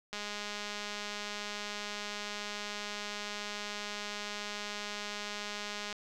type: click train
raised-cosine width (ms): 0.2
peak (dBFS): -22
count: 1201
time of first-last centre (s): 0.13-5.927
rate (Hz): 207
effects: none